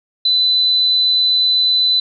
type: tone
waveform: sine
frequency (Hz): 4006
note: B7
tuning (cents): +24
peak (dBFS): -11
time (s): 0.25-2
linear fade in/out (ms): 5
effects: none